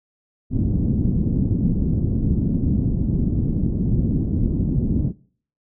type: low-pass noise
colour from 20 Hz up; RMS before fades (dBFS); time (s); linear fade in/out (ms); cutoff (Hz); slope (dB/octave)
white; -20; 0.5-5.13; 50; 240; 24
effects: noise-tail reverb RT60 0.5 s tail -22 dB re dry